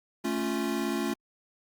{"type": "chord", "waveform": "square", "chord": "A augmented", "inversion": "none", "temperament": "equal", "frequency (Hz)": [220, 277.2, 349.2], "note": ["A3", "C#4", "E#4"], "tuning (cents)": [0, 0, 0], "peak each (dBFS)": -33, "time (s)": [0.24, 1.14], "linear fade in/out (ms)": 10, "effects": ["Opus 48 kbps"]}